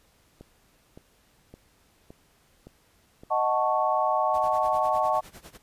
click train, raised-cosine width 2 ms, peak -31 dBFS, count 6, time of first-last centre 0.41-3.235 s, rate 1.77 Hz
sine chord, D# half-diminished seventh, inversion none, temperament equal, 622.3 / 740 / 880 / 1108.7 Hz, D#5 / F#5 / A5 / C#6, 0 / 0 / 0 / 0 cents, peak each -27 dBFS, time 3.3-5.21 s, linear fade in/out 20 ms
pink noise with tremolo, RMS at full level -45 dBFS, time 4.33-5.58 s, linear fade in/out 20 ms, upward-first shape sine, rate 9.9 Hz, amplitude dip 90%
effects pink hiss -63 dBFS RMS until 5.62 s + resampled to 32000 Hz

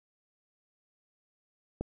click, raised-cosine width 2 ms, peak -20 dBFS, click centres 1.81 s, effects none

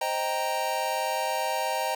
square chord, C minor seventh, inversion none, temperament equal, 523.3 / 622.3 / 784 / 932.3 Hz, C5 / Eb5 / G5 / Bb5, 0 / 0 / 0 / 0 cents, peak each -35 / -33 / -32 / -31 dBFS, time 0.01-1.95 s, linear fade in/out 5 ms, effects none

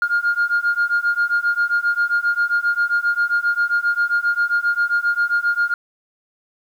sine beating tone pair, 1411 / 1418.5 Hz, F6 / F6, +17 / +27 cents, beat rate 7.5 Hz, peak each -18 / -18 dBFS, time 0.02-5.74 s, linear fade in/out 2 ms, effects tanh soft clip ceiling -11 dBFS + 8-bit

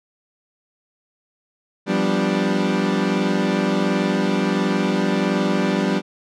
30% pulse chord, G dominant seventh, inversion third, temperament equal, 174.61 / 196 / 246.9 / 293.7 Hz, F3 / G3 / B3 / D4, 0 / 0 / 0 / 0 cents, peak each -22 / -18 / -23 / -22 dBFS, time 1.86-6.02 s, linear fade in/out 50 ms, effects low-pass 5000 Hz 12 dB/octave

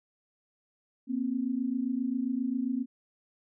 sine tone pair together, 238.5 / 266 Hz, A#3 / C4, +40 / +29 cents, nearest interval major second, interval 189 cents, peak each -31 / -30 dBFS, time 1.07-2.86 s, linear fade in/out 50 ms, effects none

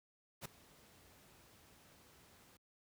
pink noise with ADSR envelope, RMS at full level -43 dBFS, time 0.41-2.57 s, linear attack 45 ms, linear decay 3 ms, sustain -21 dB, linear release 4 ms, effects high-pass 60 Hz 12 dB/octave

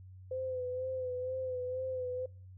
sine tone with vibrato, 510 Hz, C5, 44 cents flat, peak -34 dBFS, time 0.31-2.26 s, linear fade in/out 5 ms, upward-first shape sine, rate 2.1 Hz, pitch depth 37 cents each way, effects noise-tail reverb RT60 0.4 s tail -24 dB re dry + added 93 Hz sine -49 dBFS peak until 2.57 s

